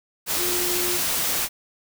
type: tone in noise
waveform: sine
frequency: 355 Hz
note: F4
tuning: 28 cents sharp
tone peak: -28 dBFS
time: 0.37-1 s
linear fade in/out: 50 ms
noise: white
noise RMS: -24 dBFS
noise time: 0.26-1.49 s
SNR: -7 dB
effects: none